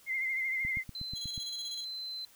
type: tone with vibrato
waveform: sine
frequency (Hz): 2093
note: C7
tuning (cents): 0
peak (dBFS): -30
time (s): 0.06-0.84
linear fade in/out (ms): 50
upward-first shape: triangle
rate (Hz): 13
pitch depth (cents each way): 55
type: click train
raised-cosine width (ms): 5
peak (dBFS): -30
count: 7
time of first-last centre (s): 0.65-1.378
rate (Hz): 8.24
type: tone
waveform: sine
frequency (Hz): 4069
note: C8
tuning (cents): -49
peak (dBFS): -37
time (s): 0.95-2.25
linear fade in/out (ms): 2
type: tone with tremolo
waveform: 25% pulse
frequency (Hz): 3322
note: G#7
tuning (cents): 0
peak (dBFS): -37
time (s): 1.15-1.85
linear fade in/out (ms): 20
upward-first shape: square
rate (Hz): 16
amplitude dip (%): 70
effects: white hiss -60 dBFS RMS until 2.35 s